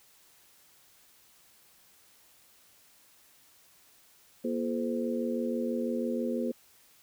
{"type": "harmonic tone with a mistuned harmonic", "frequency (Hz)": 86.1, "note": "F2", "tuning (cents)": -24, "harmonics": [3, 4, 5, 6], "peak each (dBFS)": [-31, -37, -36, -35], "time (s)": [4.44, 6.52], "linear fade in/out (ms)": 10, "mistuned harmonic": 3, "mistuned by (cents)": -140, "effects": ["white hiss -61 dBFS RMS until 7.02 s"]}